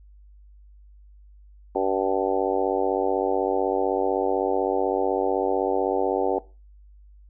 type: harmonic tone with a mistuned harmonic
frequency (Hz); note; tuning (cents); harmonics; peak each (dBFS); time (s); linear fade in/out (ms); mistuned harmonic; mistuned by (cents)
95.9; G2; -37; 3 / 4 / 5 / 6 / 7 / 8 / 9; -30 / -26 / -27 / -29 / -32 / -28 / -32; 1.75-6.39; 5; 9; +15
effects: noise-tail reverb RT60 0.3 s tail -19 dB re dry + added 50 Hz sine -47 dBFS peak until 7.29 s